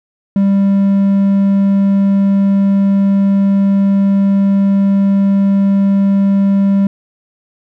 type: tone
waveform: triangle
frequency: 197.3 Hz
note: G3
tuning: 11 cents sharp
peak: -6 dBFS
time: 0.36-6.87 s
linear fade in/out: 2 ms
effects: none